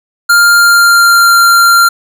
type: tone with pitch glide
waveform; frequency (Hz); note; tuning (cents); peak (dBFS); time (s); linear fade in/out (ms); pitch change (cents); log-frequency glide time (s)
square; 1400 to 1383.9; F6 to F6; +4 to -16; -4; 0.29-1.89; 10; -20; 0.55-1.38
effects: none